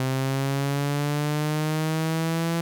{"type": "linear sweep", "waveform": "sawtooth", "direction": "up", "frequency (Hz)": [130.2, 168.3], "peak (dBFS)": -19, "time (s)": [0, 2.61], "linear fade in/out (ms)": 2, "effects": []}